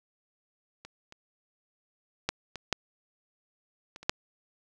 clicks, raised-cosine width 0.2 ms, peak -27 / -30 / -10 / -21 / -8 / -26 / -29 / -6 dBFS, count 8, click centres 0.85 / 1.124 / 2.29 / 2.557 / 2.727 / 3.961 / 4.03 / 4.095 s, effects none

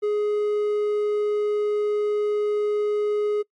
triangle tone, 417.9 Hz, G#4, 11 cents sharp, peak -18 dBFS, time 0.02-3.43 s, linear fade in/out 20 ms, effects noise-tail reverb RT60 0.1 s tail -26 dB re dry + MP3 48 kbps

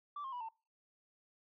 sine tone with pitch steps, 1164 / 1067.4 / 978.8 / 897.6 Hz, D6 / C6 / B5 / A5, -16 / +34 / -16 / +34 cents, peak -39 dBFS, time 0.16-0.488 s, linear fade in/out 5 ms, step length 82 ms, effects noise-tail reverb RT60 0.3 s tail -22 dB re dry + tanh soft clip ceiling -38 dBFS

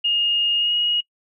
sine tone with pitch glide, 2845 to 2886 Hz, F7 to F#7, +31 to -44 cents, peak -17 dBFS, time 0.04-1.01 s, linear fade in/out 10 ms, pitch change +25 cents, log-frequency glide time 0.57-0.74 s, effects noise-tail reverb RT60 0.1 s tail -24 dB re dry

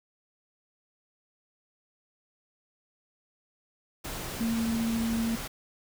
sine tone in noise, 228.2 Hz, A#3, 37 cents flat, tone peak -26 dBFS, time 4.4-5.36 s, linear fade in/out 10 ms, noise pink, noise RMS -37 dBFS, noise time 4.04-5.48 s, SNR +8 dB, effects none

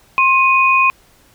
sine tone pair together, 1063.6 / 2489 Hz, C6 / D#7, +28 / 0 cents, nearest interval octave + minor third, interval 1472 cents, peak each -12 dBFS, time 0.18-0.9 s, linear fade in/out 0 ms, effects pink hiss -51 dBFS RMS until 1.34 s

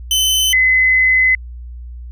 sawtooth / sine tone pair in turn, 3046 / 2033 Hz, F#7 / B6, +50 / +50 cents, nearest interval perfect fifth, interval 700 cents, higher first, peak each -9 dBFS, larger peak neither, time 0.11-0.53 / 0.53-1.35 s, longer second, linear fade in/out 2 ms, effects added 60 Hz sine -28 dBFS peak until 2.11 s

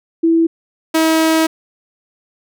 sine / sawtooth tone pair in turn, 329.6 / 320.8 Hz, E4 / E4, 0 / -47 cents, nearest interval unison, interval 47 cents, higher first, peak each -9 / -7 dBFS, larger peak second, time 0.23-0.47 / 0.94-1.47 s, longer second, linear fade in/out 10 ms, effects none

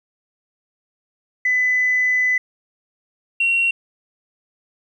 sine tone pair in turn, 2004 / 2739 Hz, B6 / F7, +25 / -34 cents, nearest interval perfect fourth, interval 541 cents, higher second, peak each -14 dBFS, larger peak neither, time 1.45-2.38 / 3.4-3.71 s, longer first, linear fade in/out 5 ms, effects tanh soft clip ceiling -10 dBFS + 9-bit

